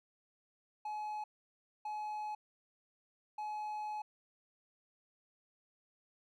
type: tone bursts at uneven times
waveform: triangle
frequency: 848 Hz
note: G#5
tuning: 36 cents sharp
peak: -36 dBFS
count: 3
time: 0.85-1.24 / 1.85-2.35 / 3.38-4.02 s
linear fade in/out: 5 ms
effects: none